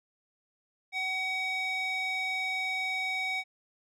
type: tone with band-pass filter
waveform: square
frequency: 754 Hz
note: F#5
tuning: 32 cents sharp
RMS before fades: -32 dBFS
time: 0.92-3.44 s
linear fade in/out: 50 ms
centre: 2600 Hz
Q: 2.9
effects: none